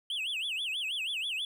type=tone with vibrato; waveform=triangle; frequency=2957 Hz; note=F#7; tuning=2 cents flat; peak=-30 dBFS; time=0.1-1.45 s; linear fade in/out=2 ms; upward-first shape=sine; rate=6.2 Hz; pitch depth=280 cents each way; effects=none